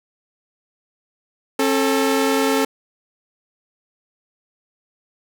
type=tone pair together; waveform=sawtooth; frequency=270.1 / 440 Hz; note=C#4 / A4; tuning=-45 / 0 cents; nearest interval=minor sixth; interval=845 cents; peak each=-15 dBFS; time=1.59-2.65 s; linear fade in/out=5 ms; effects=none